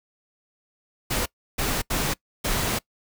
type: noise bursts at uneven times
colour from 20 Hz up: pink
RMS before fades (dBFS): -25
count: 4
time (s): 1.1-1.26 / 1.58-1.82 / 1.9-2.14 / 2.44-2.79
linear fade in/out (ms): 10
effects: noise-tail reverb RT60 0.1 s tail -23 dB re dry